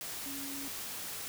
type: tone in noise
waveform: sine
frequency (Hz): 277.2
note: C#4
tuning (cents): 0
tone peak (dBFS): -43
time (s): 0.26-0.68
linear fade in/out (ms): 0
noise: white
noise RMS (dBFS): -41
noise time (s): 0.01-1.28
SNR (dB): -5
effects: none